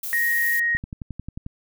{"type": "noise", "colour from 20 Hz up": "violet", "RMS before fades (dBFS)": -30, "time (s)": [0.03, 0.6], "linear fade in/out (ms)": 5}
{"type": "tone", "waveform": "sine", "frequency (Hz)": 1876, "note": "A#6", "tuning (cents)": 11, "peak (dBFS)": -19, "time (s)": [0.13, 0.77], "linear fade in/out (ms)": 0}
{"type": "click train", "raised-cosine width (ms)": 5, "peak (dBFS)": -20, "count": 9, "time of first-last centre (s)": [0.75, 1.464], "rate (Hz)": 11.2}
{"effects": []}